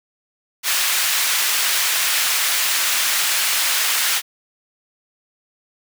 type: high-pass noise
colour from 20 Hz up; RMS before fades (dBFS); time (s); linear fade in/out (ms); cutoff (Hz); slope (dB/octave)
pink; -19; 0.63-4.22; 50; 1700; 12
effects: none